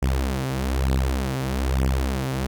sawtooth beating tone pair, 65.41 / 66.51 Hz, C2 / C2, 0 / +29 cents, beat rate 1.1 Hz, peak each -20 dBFS, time 0.02-2.47 s, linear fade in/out 10 ms, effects none

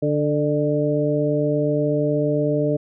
harmonic tone with a mistuned harmonic, 147.2 Hz, D3, 4 cents sharp, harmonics 1 / 2 / 3 / 4, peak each -23 / -23 / -23 / -23 dBFS, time 0.02-2.77 s, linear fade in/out 10 ms, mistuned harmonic 4, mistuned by +25 cents, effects none

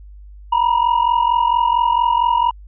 triangle ring-modulated tone, 956 Hz, A#5, 43 cents sharp, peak -8 dBFS, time 0.52-2.51 s, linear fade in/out 5 ms, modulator 22.2 Hz, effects added 50 Hz sine -36 dBFS peak until 2.67 s + resampled to 8000 Hz

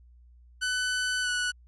sawtooth tone with pitch glide, 1500 to 1476.8 Hz, F#6 to F#6, +23 to -4 cents, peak -23 dBFS, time 0.61-1.52 s, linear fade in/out 20 ms, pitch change -27 cents, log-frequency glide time 1.22-1.29 s, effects added 60 Hz sine -52 dBFS peak until 1.67 s + resampled to 24000 Hz

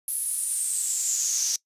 brown noise with high-pass filter sweep, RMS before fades -27 dBFS, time 0.08-1.56 s, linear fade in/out 2 ms, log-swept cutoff 11000 to 5800 Hz, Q 8, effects noise-tail reverb RT60 0.1 s tail -22 dB re dry + resampled to 32000 Hz

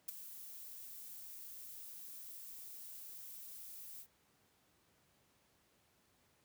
violet noise with ADSR envelope, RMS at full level -38 dBFS, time 0.08-4.07 s, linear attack 10 ms, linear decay 10 ms, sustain -13 dB, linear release 67 ms, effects pink hiss -73 dBFS RMS until 6.44 s + high-pass 80 Hz 12 dB/octave

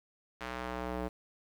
square tone with band-pass filter sweep, 61.74 Hz, B1, in tune, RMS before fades -38 dBFS, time 0.4-1.09 s, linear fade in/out 20 ms, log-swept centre 1700 to 510 Hz, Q 0.81, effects 9-bit

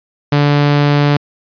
sawtooth tone, 145.1 Hz, D3, 21 cents flat, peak -5 dBFS, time 0.32-1.17 s, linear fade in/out 5 ms, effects resampled to 11025 Hz

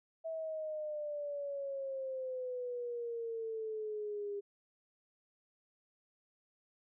sine exponential sweep, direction down, 653 to 402.4 Hz, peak -37 dBFS, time 0.24-4.41 s, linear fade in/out 20 ms, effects none

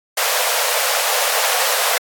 pink high-pass noise, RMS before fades -18 dBFS, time 0.17-1.98 s, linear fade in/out 5 ms, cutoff 470 Hz, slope 96 dB/octave, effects AAC 64 kbps

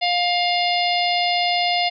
harmonic tone, 706 Hz, F5, 19 cents sharp, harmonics 1 / 3 / 4 / 5 / 6 / 7, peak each -20 / -25 / -26 / -27 / -28 / -28 dBFS, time 0.01-1.9 s, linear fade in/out 20 ms, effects none

